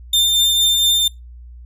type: tone with tremolo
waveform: 40% pulse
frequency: 3597 Hz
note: A7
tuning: 37 cents sharp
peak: -10 dBFS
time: 0.13-1.08 s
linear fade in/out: 5 ms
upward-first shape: triangle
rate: 4.3 Hz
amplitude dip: 30%
effects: noise-tail reverb RT60 0.2 s tail -22 dB re dry + added 60 Hz sine -35 dBFS peak until 1.65 s